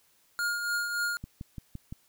square tone with tremolo, 1420 Hz, F6, 28 cents sharp, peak -27 dBFS, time 0.39-1.17 s, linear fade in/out 0 ms, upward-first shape triangle, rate 3.5 Hz, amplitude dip 50%
click train, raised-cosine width 5 ms, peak -26 dBFS, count 5, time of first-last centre 1.24-1.925 s, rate 5.84 Hz
effects white hiss -66 dBFS RMS until 2.08 s

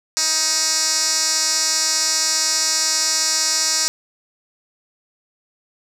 10% pulse tone with band-pass filter, 315.1 Hz, D#4, 22 cents sharp, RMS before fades -19 dBFS, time 0.17-3.88 s, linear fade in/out 0 ms, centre 6200 Hz, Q 9.5, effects none

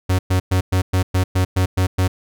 45% pulse tone bursts, 92.5 Hz, F#2, in tune, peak -14 dBFS, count 10, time 0.09-2.08 s, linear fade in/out 10 ms, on 100 ms, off 110 ms, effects none

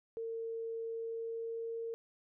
sine tone with pitch glide, 454.9 to 458.1 Hz, A#4 to A#4, -42 to -30 cents, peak -37 dBFS, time 0.17-1.94 s, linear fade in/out 0 ms, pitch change +12 cents, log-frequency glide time 0.83-1.77 s, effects none

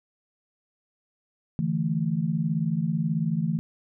sine chord, D suspended second, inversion none, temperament just, 146.83 / 165.19 / 220.2 Hz, D3 / E3 / A3, 0 / +4 / +2 cents, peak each -30 / -25 / -29 dBFS, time 1.59-3.59 s, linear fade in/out 0 ms, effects none

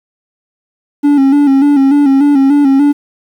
triangle tone with vibrato, 279.7 Hz, C#4, 16 cents sharp, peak -3 dBFS, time 1.03-2.93 s, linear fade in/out 20 ms, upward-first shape square, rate 3.4 Hz, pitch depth 56 cents each way, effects 7-bit

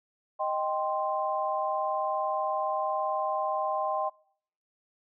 sine chord, C minor, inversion first, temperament equal, 622.3 / 784 / 1046.5 Hz, Eb5 / G5 / C6, 0 / 0 / 0 cents, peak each -31 dBFS, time 0.39-4.1 s, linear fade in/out 20 ms, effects noise-tail reverb RT60 0.6 s tail -24 dB re dry

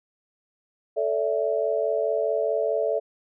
sine chord, A suspended fourth, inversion none, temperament equal with one note detuned, 440 / 574.6 / 659.3 Hz, A4 / D5 / E5, 0 / -38 / 0 cents, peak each -26 dBFS, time 0.96-3 s, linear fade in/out 20 ms, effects none

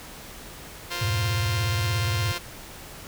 5% pulse chord, F suspended fourth, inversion none, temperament just, 349.2 / 465.6 / 523.8 Hz, F4 / Bb4 / C5, 0 / -2 / +2 cents, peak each -22 / -27 / -22 dBFS, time 0.9-2.39 s, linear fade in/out 20 ms
sine tone with vibrato, 103.83 Hz, G#2, in tune, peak -23 dBFS, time 1.01-2.32 s, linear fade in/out 5 ms, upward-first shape sine, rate 17 Hz, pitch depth 260 cents each way
effects pink hiss -42 dBFS RMS until 3.07 s

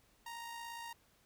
sawtooth tone with amplitude modulation, 932.3 Hz, A#5, in tune, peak -39 dBFS, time 0.26-0.93 s, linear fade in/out 5 ms, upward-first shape sine, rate 57.1 Hz, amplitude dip 35%, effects pink hiss -70 dBFS RMS until 1.25 s

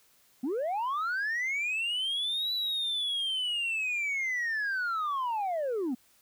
sine linear two-way sweep, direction up then down, 230 to 3978 to 230 Hz, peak -26 dBFS, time 0.43-5.95 s, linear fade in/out 10 ms, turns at 2.53 s, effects tanh soft clip ceiling -27 dBFS + white hiss -64 dBFS RMS until 6.21 s

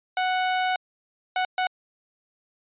sawtooth tone bursts at uneven times, 740 Hz, F#5, in tune, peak -18 dBFS, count 3, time 0.17-0.76 / 1.36-1.45 / 1.58-1.67 s, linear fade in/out 2 ms, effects resampled to 8000 Hz

